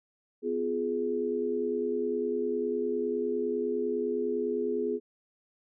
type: chord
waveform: sine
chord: F diminished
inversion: second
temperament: just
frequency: 251.4 / 349.2 / 419.1 Hz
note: Cb4 / F4 / Ab4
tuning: +31 / 0 / +16 cents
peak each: -34 / -34 / -29 dBFS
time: 0.42-5 s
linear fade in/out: 50 ms
effects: none